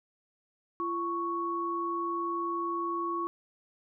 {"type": "tone pair together", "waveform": "sine", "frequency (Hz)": [341.1, 1110.2], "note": ["F4", "C#6"], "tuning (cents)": [-41, 2], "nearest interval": "octave + minor sixth", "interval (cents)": 2043, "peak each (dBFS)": [-34, -31], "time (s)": [0.8, 3.27], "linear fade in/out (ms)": 0, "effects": []}